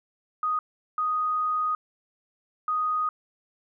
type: tone bursts at uneven times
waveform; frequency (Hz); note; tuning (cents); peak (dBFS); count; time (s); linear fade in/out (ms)
sine; 1244.5; D#6; 0; -23; 3; 0.43-0.59 / 0.98-1.75 / 2.68-3.09; 2
effects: none